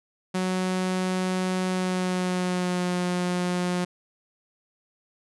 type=tone with pitch glide; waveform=sawtooth; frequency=185 to 178.9 Hz; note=F#3 to F3; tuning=0 to +42 cents; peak=-20 dBFS; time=0.34-3.85 s; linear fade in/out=10 ms; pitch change=-58 cents; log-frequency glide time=1.68-2.98 s; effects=resampled to 24000 Hz

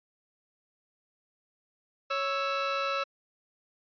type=tone pair together; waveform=sawtooth; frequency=554.4 / 1318.5 Hz; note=C#5 / E6; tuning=0 / 0 cents; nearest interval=octave + minor third; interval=1500 cents; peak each=-28 / -26 dBFS; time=2.1-3.04 s; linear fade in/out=10 ms; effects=resampled to 11025 Hz

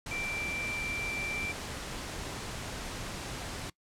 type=tone in noise; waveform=sine; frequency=2349 Hz; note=D7; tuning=in tune; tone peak=-34 dBFS; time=0.11-1.52 s; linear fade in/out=5 ms; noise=pink; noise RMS=-39 dBFS; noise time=0.06-3.7 s; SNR=+2 dB; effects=noise-tail reverb RT60 0.1 s tail -22 dB re dry + low-pass 9000 Hz 12 dB/octave

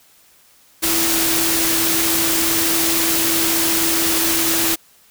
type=tone in noise; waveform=sine; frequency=329.6 Hz; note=E4; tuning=in tune; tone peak=-23 dBFS; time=0.82-4.76 s; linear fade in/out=20 ms; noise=white; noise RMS=-18 dBFS; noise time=0.82-4.76 s; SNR=-8 dB; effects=white hiss -52 dBFS RMS until 5.1 s

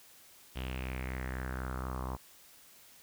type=tone with low-pass filter sweep; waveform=sawtooth; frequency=64.1 Hz; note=C2; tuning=35 cents flat; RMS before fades=-38 dBFS; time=0.55-2.17 s; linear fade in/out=20 ms; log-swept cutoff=3100 to 1000 Hz; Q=4.4; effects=white hiss -58 dBFS RMS until 3.02 s

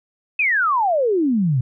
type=exponential sweep; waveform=sine; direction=down; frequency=2600 to 118.5 Hz; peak=-15 dBFS; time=0.39-1.61 s; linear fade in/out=5 ms; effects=none

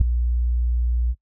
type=tone with ADSR envelope; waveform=sine; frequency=59.8 Hz; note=A#1; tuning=45 cents sharp; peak=-7 dBFS; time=0-1.15 s; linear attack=12 ms; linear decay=4 ms; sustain=-11 dB; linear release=47 ms; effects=noise-tail reverb RT60 0.1 s tail -21 dB re dry

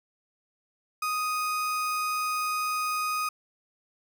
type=tone; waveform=35% pulse; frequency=1246 Hz; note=D#6; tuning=2 cents sharp; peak=-25 dBFS; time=1.02-3.29 s; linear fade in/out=5 ms; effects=none

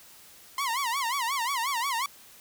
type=tone with vibrato; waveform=sawtooth; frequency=1017 Hz; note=C6; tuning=50 cents flat; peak=-23 dBFS; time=0.58-2.06 s; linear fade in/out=2 ms; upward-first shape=sine; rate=5.6 Hz; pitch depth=200 cents each way; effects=white hiss -52 dBFS RMS until 2.4 s

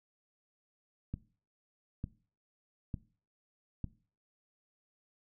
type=click train; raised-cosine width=5 ms; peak=-24 dBFS; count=4; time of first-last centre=1.14-3.843 s; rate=1.11 Hz; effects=noise-tail reverb RT60 0.4 s tail -18 dB re dry

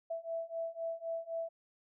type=beating tone pair; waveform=sine; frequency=659.3 / 663.2 Hz; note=E5 / E5; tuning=0 / +10 cents; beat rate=3.9 Hz; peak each=-40 / -39 dBFS; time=0.1-1.49 s; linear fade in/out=10 ms; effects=none

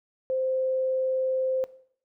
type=tone with vibrato; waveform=sine; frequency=521 Hz; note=C5; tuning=7 cents flat; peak=-24 dBFS; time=0.3-1.64 s; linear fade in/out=0 ms; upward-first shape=triangle; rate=20 Hz; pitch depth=11 cents each way; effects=noise-tail reverb RT60 0.6 s tail -18 dB re dry

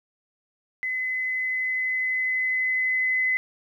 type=tone with level ramp; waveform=sine; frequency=2028 Hz; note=B6; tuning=45 cents sharp; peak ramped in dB=-25 to -20 dBFS; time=0.83-3.37 s; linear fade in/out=0 ms; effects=10-bit

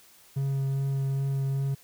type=tone with vibrato; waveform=triangle; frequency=136.6 Hz; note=C#3; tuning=25 cents flat; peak=-23 dBFS; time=0.36-1.75 s; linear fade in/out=10 ms; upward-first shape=triangle; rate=2.5 Hz; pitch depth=12 cents each way; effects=white hiss -56 dBFS RMS until 1.83 s

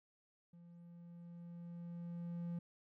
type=tone with level ramp; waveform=triangle; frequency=171.8 Hz; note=F3; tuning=28 cents flat; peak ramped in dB=-55 to -37 dBFS; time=0.53-2.59 s; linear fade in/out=5 ms; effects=none

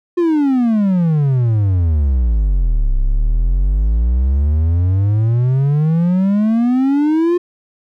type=exponential two-way sweep; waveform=triangle; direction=down then up; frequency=357.5 to 32.3 to 357.5 Hz; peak=-9 dBFS; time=0.17-7.38 s; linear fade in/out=10 ms; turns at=2.96 s; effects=none

